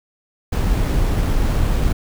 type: noise with sample-and-hold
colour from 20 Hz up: brown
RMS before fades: -17 dBFS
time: 0.52-1.93 s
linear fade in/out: 10 ms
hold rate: 11025 Hz
effects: none